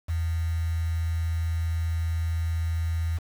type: tone with quantisation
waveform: sine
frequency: 82.3 Hz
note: E2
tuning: 2 cents flat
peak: -24 dBFS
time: 0.08-3.19 s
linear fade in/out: 20 ms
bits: 7
effects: none